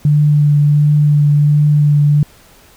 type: tone with vibrato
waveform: sine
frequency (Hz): 147.5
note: D3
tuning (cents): +8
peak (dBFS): -7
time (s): 0.05-2.23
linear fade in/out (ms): 2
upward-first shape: triangle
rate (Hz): 1.4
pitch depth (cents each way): 17
effects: pink hiss -45 dBFS RMS until 2.76 s